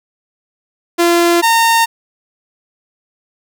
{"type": "tone pair in turn", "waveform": "sawtooth", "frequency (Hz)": [343.2, 916.2], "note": ["F4", "A#5"], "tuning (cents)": [-30, -30], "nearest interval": "octave + perfect fourth", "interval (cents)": 1700, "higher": "second", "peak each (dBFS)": -5, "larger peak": "neither", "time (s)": [[0.98, 1.42], [1.42, 1.86]], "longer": "neither", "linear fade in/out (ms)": 20, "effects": []}